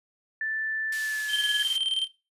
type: tone with pitch glide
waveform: sine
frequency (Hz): 1762 to 1696.1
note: A6 to G#6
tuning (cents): +2 to +36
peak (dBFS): -27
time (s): 0.41-1.63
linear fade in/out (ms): 2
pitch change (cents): -66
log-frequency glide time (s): 0.92-1.47
type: band-pass noise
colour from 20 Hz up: white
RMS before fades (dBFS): -40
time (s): 0.92-1.77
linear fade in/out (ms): 5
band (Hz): 1800 to 10000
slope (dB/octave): 12
type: tone with tremolo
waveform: triangle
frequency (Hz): 3136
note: G7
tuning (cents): 0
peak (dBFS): -21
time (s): 1.28-2.08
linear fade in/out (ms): 50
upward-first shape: square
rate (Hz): 19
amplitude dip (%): 60
effects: noise-tail reverb RT60 0.3 s tail -19 dB re dry + resampled to 32000 Hz